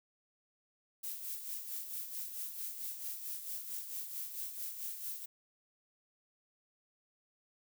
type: noise with tremolo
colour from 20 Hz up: violet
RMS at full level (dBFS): -40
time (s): 1.03-5.26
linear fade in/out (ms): 10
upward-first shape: sine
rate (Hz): 4.5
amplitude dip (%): 55
effects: none